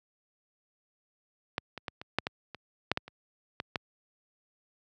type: clicks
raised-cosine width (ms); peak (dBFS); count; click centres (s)
0.3; -13 / -23 / -18 / -25 / -9 / -15 / -25 / -9 / -12 / -29 / -17 / -14; 12; 1.581 / 1.777 / 1.882 / 2.015 / 2.186 / 2.269 / 2.547 / 2.916 / 2.974 / 3.08 / 3.601 / 3.758
effects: high-pass 80 Hz 12 dB/octave